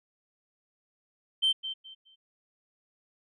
sine tone with echo, 3115 Hz, G7, 12 cents flat, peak -20 dBFS, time 1.42-1.53 s, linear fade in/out 20 ms, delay 210 ms, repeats 3, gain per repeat -12 dB, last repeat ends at 2.16 s, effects tanh soft clip ceiling -19 dBFS

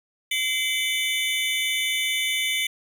square tone cluster, 2066 / 2291 / 2991 / 3548 Hz, C7 / D7 / F#7 / A7, -22 / -44 / +18 / +14 cents, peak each -29 dBFS, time 0.31-2.67 s, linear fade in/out 5 ms, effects none

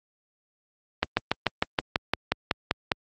slowing click train, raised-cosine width 0.3 ms, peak -5 dBFS, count 12, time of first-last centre 1.03-2.918 s, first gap 140 ms, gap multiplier 1.04, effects high-pass 60 Hz 12 dB/octave + Opus 32 kbps

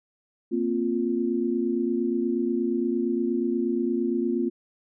sine chord, Bb suspended second, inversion none, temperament equal, 233.1 / 261.6 / 349.2 Hz, Bb3 / C4 / F4, 0 / 0 / 0 cents, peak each -27 / -28 / -26 dBFS, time 0.51-4.5 s, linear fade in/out 20 ms, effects none

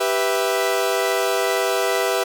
sawtooth chord, E minor, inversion first, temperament equal, 392 / 493.9 / 659.3 Hz, G4 / B4 / E5, 0 / 0 / 0 cents, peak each -19 dBFS, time 0-2.24 s, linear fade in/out 10 ms, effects none

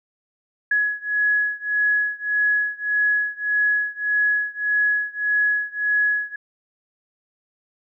sine beating tone pair, 1682 / 1683.7 Hz, G#6 / G#6, +22 / +23 cents, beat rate 1.7 Hz, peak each -21 / -22 dBFS, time 0.71-6.36 s, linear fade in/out 5 ms, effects none

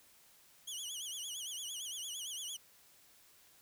20% pulse tone with vibrato, 3136 Hz, G7, in tune, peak -35 dBFS, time 0.67-2.57 s, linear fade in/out 10 ms, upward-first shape sine, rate 8.8 Hz, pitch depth 150 cents each way, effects white hiss -64 dBFS RMS until 3.61 s

